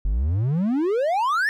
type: exponential sweep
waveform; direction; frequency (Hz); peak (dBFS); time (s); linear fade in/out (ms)
triangle; up; 43.65 to 1844; -17; 0.05-1.49; 0
effects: none